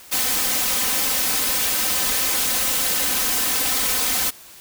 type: noise with comb filter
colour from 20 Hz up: white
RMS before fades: -21 dBFS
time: 0.11-4.31 s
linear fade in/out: 20 ms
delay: 3.9 ms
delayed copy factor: +0.85
effects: white hiss -44 dBFS RMS until 4.6 s